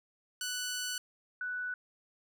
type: tone pair in turn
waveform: 10% pulse / sine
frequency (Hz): 1485 / 1485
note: F#6 / F#6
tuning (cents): +6 / +6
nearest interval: unison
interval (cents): 0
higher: neither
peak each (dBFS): -26 / -34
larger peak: first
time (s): 0.41-0.98 / 1.41-1.74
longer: first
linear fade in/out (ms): 2
effects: none